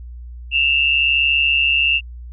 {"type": "tone pair together", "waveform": "sine", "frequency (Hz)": [2653, 2794], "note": ["E7", "F7"], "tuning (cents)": [10, 0], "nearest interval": "minor second", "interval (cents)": 90, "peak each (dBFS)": -16, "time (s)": [0.51, 2.01], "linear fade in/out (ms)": 50, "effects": ["added 60 Hz sine -31 dBFS peak until 2.32 s"]}